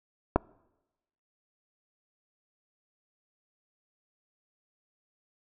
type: clicks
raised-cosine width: 1 ms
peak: -7 / -14 dBFS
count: 2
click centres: 0.36 / 0.363 s
effects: noise-tail reverb RT60 1.0 s tail -25 dB re dry